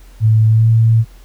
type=tone with pitch glide; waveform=sine; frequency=110 to 113.09 Hz; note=A2 to A2; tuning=0 to +48 cents; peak=-7 dBFS; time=0.2-1.05 s; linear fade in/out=50 ms; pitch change=+48 cents; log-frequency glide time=0.47-0.7 s; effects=added 43 Hz sine -37 dBFS peak until 1.24 s + pink hiss -49 dBFS RMS until 1.24 s